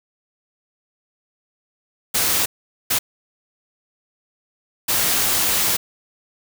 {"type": "noise bursts at uneven times", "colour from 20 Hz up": "white", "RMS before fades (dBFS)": -19, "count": 3, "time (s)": [[2.14, 2.46], [2.9, 2.99], [4.88, 5.77]], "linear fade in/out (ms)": 10, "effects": []}